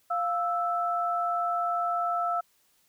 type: tone pair together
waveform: sine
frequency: 698.5 / 1318.6 Hz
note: F5 / E6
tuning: 0 / 0 cents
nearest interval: major seventh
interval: 1100 cents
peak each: -28 / -28 dBFS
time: 0.1-2.41 s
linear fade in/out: 10 ms
effects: white hiss -67 dBFS RMS until 2.88 s